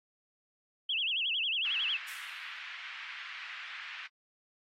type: tone with vibrato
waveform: sine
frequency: 2960 Hz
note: F#7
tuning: in tune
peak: -29 dBFS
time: 0.89-1.97 s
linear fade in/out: 5 ms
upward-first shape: sine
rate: 11 Hz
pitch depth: 220 cents each way
type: band-pass noise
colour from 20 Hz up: white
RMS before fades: -44 dBFS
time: 1.64-4.08 s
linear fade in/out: 20 ms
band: 1400 to 2800 Hz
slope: 24 dB/octave
type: noise with exponential decay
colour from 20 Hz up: violet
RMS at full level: -38 dBFS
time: 2.08-2.68 s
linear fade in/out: 2 ms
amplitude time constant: 130 ms
effects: low-pass 9000 Hz 12 dB/octave + AAC 48 kbps